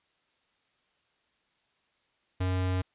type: tone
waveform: square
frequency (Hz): 92.3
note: F#2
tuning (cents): -4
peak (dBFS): -27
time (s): 2.4-2.82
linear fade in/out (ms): 10
effects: white hiss -72 dBFS RMS until 2.94 s + resampled to 8000 Hz